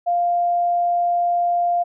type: tone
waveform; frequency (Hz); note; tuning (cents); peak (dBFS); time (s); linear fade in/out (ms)
sine; 698.5; F5; 0; -16; 0.06-1.84; 20
effects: none